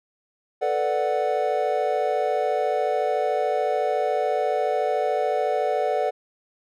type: chord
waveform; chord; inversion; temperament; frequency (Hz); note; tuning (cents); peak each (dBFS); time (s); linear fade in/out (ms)
triangle; B minor seventh; third; equal; 440 / 493.9 / 587.3 / 740; A4 / B4 / D5 / F#5; 0 / 0 / 0 / 0; -25 / -26 / -24 / -23; 0.61-6.11; 20
effects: none